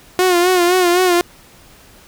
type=tone with vibrato; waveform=sawtooth; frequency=358.6 Hz; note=F4; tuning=46 cents sharp; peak=-7 dBFS; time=0.19-1.21 s; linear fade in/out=0 ms; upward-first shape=sine; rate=3.9 Hz; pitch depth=62 cents each way; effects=pink hiss -45 dBFS RMS until 2.07 s